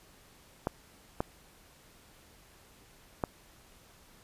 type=clicks; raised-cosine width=1 ms; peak=-15 dBFS; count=3; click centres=0.671 / 1.205 / 3.238 s; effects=pink hiss -59 dBFS RMS until 4.23 s + resampled to 32000 Hz